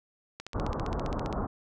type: click train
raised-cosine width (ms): 0.2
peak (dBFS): -22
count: 15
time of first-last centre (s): 0.4-1.327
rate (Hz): 15.1
type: low-pass noise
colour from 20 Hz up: pink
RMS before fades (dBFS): -32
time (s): 0.54-1.47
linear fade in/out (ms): 10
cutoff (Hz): 1300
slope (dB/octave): 48
effects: none